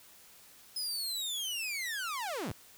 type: linear sweep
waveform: sawtooth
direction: down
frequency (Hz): 5110 to 65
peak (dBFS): -31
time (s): 0.76-2.52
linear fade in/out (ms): 5
effects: white hiss -57 dBFS RMS until 2.77 s